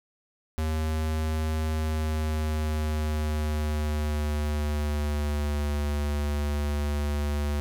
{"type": "tone with pitch glide", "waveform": "square", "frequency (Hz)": [78.4, 73.15], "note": ["D#2", "D2"], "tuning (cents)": [14, -6], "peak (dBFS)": -26, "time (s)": [0.58, 7.6], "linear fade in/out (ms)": 0, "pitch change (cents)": -120, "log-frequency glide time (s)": [1.68, 5.73], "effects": ["9-bit"]}